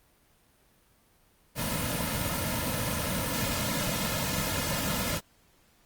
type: noise with comb filter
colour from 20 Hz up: pink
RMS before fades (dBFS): -30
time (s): 1.55-5.21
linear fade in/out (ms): 50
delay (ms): 2.6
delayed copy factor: -0.9
effects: pink hiss -64 dBFS RMS until 5.85 s + Opus 32 kbps